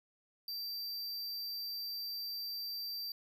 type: tone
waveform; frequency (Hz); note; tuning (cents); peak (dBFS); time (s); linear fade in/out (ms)
square; 4685; D8; -5; -39; 0.48-3.12; 2
effects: none